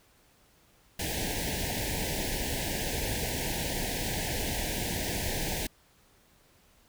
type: band-stop noise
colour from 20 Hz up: pink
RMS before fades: -32 dBFS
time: 0.99-5.67 s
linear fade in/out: 5 ms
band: 930 to 1600 Hz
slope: 96 dB/octave
effects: pink hiss -63 dBFS RMS until 6.88 s